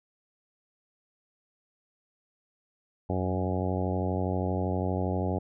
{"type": "harmonic tone with a mistuned harmonic", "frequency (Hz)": 92.5, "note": "F#2", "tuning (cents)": 0, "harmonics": [1, 2, 3, 4, 5, 6, 7, 8, 9], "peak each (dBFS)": [-30, -33, -35, -36, -37, -38, -38, -39, -40], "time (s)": [3.09, 5.39], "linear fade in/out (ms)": 10, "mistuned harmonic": 1, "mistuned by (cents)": -31, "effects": []}